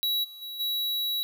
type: tone with level steps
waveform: square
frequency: 3900 Hz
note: B7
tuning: 23 cents flat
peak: -25 / -43 / -36 / -27 dBFS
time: 0.03-1.23 s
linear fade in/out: 0 ms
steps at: 0.23 / 0.41 / 0.59 s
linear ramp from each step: 20 ms
effects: 10-bit